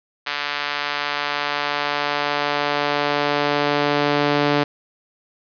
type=tone with high-pass filter sweep; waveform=sawtooth; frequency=145.6 Hz; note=D3; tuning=15 cents flat; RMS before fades=-21 dBFS; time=0.26-4.64 s; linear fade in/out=10 ms; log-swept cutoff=1500 to 300 Hz; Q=0.81; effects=resampled to 11025 Hz + 7-bit